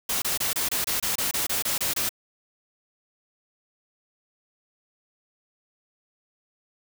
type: noise bursts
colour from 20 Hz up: white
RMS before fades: -26 dBFS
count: 13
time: 0.09-2.092 s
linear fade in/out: 5 ms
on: 130 ms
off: 26 ms
effects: none